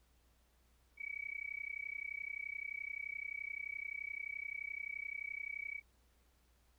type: tone with amplitude modulation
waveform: sine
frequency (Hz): 2273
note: C#7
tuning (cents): +43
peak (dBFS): -37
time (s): 0.97-5.82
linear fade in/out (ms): 50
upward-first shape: sine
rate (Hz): 31.6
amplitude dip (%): 100
effects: added 60 Hz sine -70 dBFS peak until 6.78 s + pink hiss -75 dBFS RMS until 6.78 s